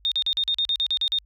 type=tone bursts; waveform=sine; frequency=3669 Hz; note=A#7; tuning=28 cents flat; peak=-20 dBFS; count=11; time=0.05-1.186 s; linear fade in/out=0 ms; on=66 ms; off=41 ms; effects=added 50 Hz sine -53 dBFS peak until 1.25 s